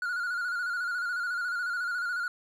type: tone with vibrato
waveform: triangle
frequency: 1433 Hz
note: F6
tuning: 44 cents sharp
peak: -27 dBFS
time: 0.02-2.28 s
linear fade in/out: 2 ms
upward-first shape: square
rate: 14 Hz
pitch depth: 45 cents each way
effects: none